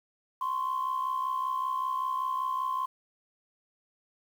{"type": "tone pair together", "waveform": "sine", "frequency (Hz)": [1034.8, 1100], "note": ["C6", "C#6"], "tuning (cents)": [-19, -14], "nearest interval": "minor second", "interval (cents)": 105, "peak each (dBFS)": [-28, -33], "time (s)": [0.41, 2.86], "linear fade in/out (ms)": 5, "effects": ["tanh soft clip ceiling -23 dBFS", "9-bit"]}